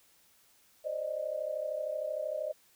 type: tone cluster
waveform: sine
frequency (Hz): 522 / 589 / 622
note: C5 / D5 / D#5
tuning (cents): -4 / +5 / -1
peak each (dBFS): -40 / -37 / -35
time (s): 0.84-2.53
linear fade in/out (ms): 20
effects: white hiss -65 dBFS RMS until 2.75 s